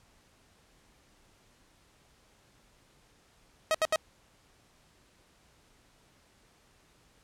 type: tone bursts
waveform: sawtooth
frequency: 633 Hz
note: D#5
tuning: 30 cents sharp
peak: -20 dBFS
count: 3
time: 3.71-3.959 s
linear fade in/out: 0 ms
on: 35 ms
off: 72 ms
effects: pink hiss -64 dBFS RMS until 7.23 s + low-pass 10000 Hz 12 dB/octave